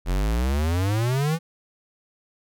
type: exponential sweep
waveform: square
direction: up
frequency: 42.42 to 169.4 Hz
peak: -21 dBFS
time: 0.05-1.39 s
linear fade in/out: 50 ms
effects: none